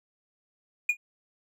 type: tone with exponential decay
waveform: triangle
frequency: 2439 Hz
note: D#7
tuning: 35 cents flat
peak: -16 dBFS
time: 0.89-0.97 s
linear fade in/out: 5 ms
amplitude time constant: 17 ms
effects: none